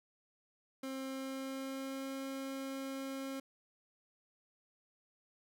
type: tone with pitch glide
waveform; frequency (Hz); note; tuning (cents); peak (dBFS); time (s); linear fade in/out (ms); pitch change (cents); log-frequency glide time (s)
30% pulse; 265.9 to 269.6; C4 to C#4; +28 to -48; -37; 0.83-3.4; 5; +24; 1.06-2.13
effects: none

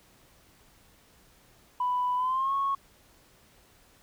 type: tone with pitch glide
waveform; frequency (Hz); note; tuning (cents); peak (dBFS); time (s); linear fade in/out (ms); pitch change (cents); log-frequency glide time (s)
sine; 992 to 1100.7; B5 to C#6; +7 to -13; -24; 1.8-2.75; 5; +180; 2.16-2.54
effects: tanh soft clip ceiling -20 dBFS + pink hiss -60 dBFS RMS until 4.02 s

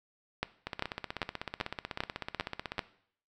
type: two click trains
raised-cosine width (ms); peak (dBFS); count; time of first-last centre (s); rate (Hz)
0.3; -19 / -14; 35 / 7; 0.67-2.782 / 0.43-2.792; 16.1 / 2.54
effects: noise-tail reverb RT60 0.6 s tail -17 dB re dry

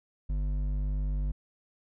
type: tone with hard clipping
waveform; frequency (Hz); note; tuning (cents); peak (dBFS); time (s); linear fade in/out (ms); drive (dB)
sine; 49.57; G1; +20; -29; 0.29-1.32; 10; 8
effects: none

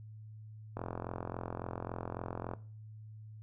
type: click train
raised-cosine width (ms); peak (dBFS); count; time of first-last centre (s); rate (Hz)
1; -24; 78; 0.77-2.536; 43.6
effects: noise-tail reverb RT60 0.4 s tail -17 dB re dry + added 108 Hz sine -47 dBFS peak until 3.42 s

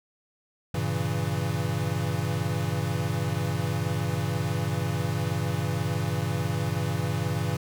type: chord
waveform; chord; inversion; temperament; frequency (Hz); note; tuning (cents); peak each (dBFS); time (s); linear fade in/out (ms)
square; G diminished seventh; none; equal; 98 / 116.54 / 138.59 / 164.81; G2 / Bb2 / Db3 / Fb3; 0 / 0 / 0 / 0; -32; 0.74-7.57; 5
effects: none

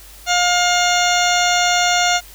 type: harmonic tone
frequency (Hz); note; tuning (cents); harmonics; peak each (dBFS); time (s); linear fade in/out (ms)
710; F5; +28; 1 / 2 / 3 / 4 / 5 / 6 / 8 / 9 / 10; -17 / -20 / -22 / -23 / -24 / -25 / -26 / -27 / -27; 0.26-2.21; 50
effects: added 50 Hz sine -42 dBFS peak until 2.34 s + white hiss -42 dBFS RMS until 2.34 s

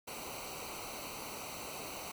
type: noise with comb filter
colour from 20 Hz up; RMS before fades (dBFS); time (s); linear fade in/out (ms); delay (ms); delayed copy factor
pink; -44; 0.07-2.12; 10; 0.58; -0.8
effects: none

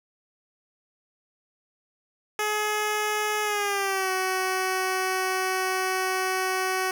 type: tone with pitch glide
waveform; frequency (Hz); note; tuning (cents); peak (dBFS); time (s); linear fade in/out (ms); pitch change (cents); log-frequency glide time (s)
10% pulse; 423.1 to 374.8; G#4 to F#4; +32 to +22; -16; 2.39-6.91; 2; -210; 3.43-4.11
effects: none

